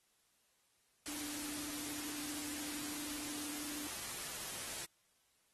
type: tone in noise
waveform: sine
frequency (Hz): 295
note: D4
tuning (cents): +8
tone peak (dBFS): -47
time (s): 1.08-3.87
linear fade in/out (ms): 0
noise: white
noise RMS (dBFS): -44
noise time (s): 1.06-4.85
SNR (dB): -6
effects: white hiss -75 dBFS RMS until 5.53 s + AAC 32 kbps